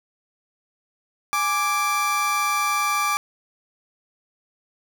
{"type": "tone pair together", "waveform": "30% pulse", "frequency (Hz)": [830.6, 1174.7], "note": ["G#5", "D6"], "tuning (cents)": [0, 0], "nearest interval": "tritone", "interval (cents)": 600, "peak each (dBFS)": [-26, -18], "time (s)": [1.33, 3.17], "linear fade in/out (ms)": 0, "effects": []}